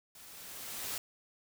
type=noise with level ramp; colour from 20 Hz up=white; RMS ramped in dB=-54 to -37 dBFS; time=0.15-0.98 s; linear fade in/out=2 ms; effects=none